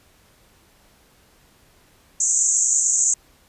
white band-pass noise, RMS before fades -19 dBFS, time 2.2-3.14 s, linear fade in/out 5 ms, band 6400 to 7700 Hz, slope 96 dB/octave, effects pink hiss -56 dBFS RMS until 3.48 s + resampled to 32000 Hz

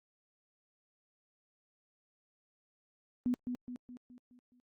sine tone with echo, 246.9 Hz, B3, in tune, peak -28 dBFS, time 3.26-3.34 s, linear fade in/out 0 ms, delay 210 ms, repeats 6, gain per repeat -6 dB, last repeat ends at 4.6 s, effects Opus 32 kbps

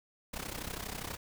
pink noise with amplitude modulation, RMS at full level -37 dBFS, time 0.33-1.17 s, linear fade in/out 10 ms, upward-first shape sine, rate 32.3 Hz, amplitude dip 80%, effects none

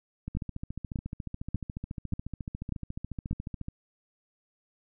two click trains, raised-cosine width 5 ms, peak -18 / -23 dBFS, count 6 / 49, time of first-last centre 0.37-3.311 / 0.28-3.684 s, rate 1.7 / 14.1 Hz, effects none

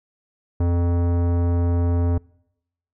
sine tone with tanh clipping, 86.5 Hz, F2, 16 cents flat, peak -19 dBFS, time 0.6-2.18 s, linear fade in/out 5 ms, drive 18 dB, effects noise-tail reverb RT60 0.8 s tail -25 dB re dry

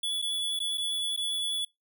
square tone with dropouts, 3421 Hz, A7, 49 cents flat, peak -29 dBFS, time 0.03-1.65 s, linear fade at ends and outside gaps 5 ms, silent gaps 0.218-0.223 / 0.592-0.601 / 0.775-0.779 / 1.164-1.174 s, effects noise-tail reverb RT60 0.2 s tail -25 dB re dry

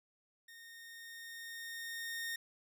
sawtooth tone with level ramp, 1842 Hz, A#6, 21 cents flat, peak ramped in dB -50 to -34 dBFS, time 0.48-2.36 s, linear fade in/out 5 ms, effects none

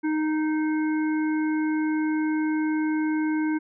harmonic tone, 309.8 Hz, D#4, 7 cents flat, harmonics 1 / 3 / 5 / 7, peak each -22 / -36 / -36 / -40 dBFS, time 0.03-3.59 s, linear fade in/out 20 ms, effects none

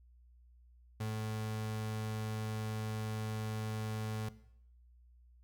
35% pulse tone, 108.8 Hz, A2, 19 cents flat, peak -34 dBFS, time 1-4.29 s, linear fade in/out 5 ms, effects noise-tail reverb RT60 0.7 s tail -17 dB re dry + added 60 Hz sine -59 dBFS peak until 5.43 s

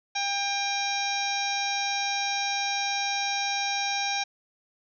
harmonic tone with a mistuned harmonic, 799 Hz, G5, 33 cents sharp, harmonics 1 / 2 / 3 / 4 / 5 / 6 / 7 / 8, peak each -30 / -37 / -32 / -40 / -34 / -43 / -32 / -41 dBFS, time 0.15-4.24 s, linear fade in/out 10 ms, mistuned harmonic 5, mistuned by -60 cents, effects none

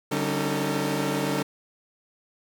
sawtooth tone cluster, 144.9 / 193.1 / 277 / 310.6 / 451.6 Hz, D3 / G3 / C#4 / D#4 / A4, -23 / -26 / -1 / -3 / +45 cents, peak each -27 dBFS, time 0.11-1.43 s, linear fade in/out 10 ms, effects none

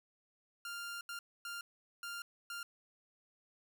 sawtooth tone bursts at uneven times, 1396.9 Hz, F6, in tune, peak -38 dBFS, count 5, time 0.65-1.01 / 1.09-1.19 / 1.45-1.61 / 2.03-2.22 / 2.5-2.63 s, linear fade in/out 2 ms, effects none

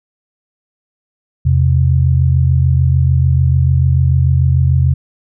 sine tone pair together, 83.9 / 130.69 Hz, E2 / C3, +31 / -2 cents, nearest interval minor sixth, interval 767 cents, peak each -11 dBFS, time 1.45-4.94 s, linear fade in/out 10 ms, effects none

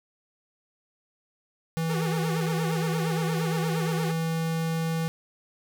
square tone, 163.3 Hz, E3, 16 cents flat, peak -26 dBFS, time 1.77-5.08 s, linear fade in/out 0 ms
sawtooth tone with vibrato, 410 Hz, G#4, 22 cents flat, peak -28 dBFS, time 1.89-4.12 s, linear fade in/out 10 ms, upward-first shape sine, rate 8.6 Hz, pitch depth 210 cents each way
effects none

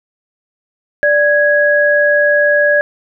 sine tone pair together, 587.3 / 1661.2 Hz, D5 / G#6, 0 / 0 cents, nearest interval octave + tritone, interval 1800 cents, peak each -11 dBFS, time 1.03-2.81 s, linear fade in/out 0 ms, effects none

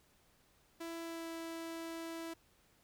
sawtooth tone with pitch glide, 332.5 to 329.8 Hz, E4 to E4, +15 to +1 cents, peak -38 dBFS, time 0.8-2.34 s, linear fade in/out 10 ms, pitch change -14 cents, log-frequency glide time 1.03-1.28 s, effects pink hiss -70 dBFS RMS until 2.83 s

